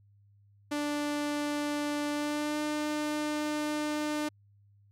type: tone with pitch glide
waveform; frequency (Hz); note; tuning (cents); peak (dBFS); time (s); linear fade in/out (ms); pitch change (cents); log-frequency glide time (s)
sawtooth; 293.7 to 300.6; D4 to D4; 0 to +40; -26; 0.71-4.29; 10; +40; 2.12-2.62
effects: added 101 Hz sine -59 dBFS peak until 4.91 s + low-pass 11000 Hz 12 dB/octave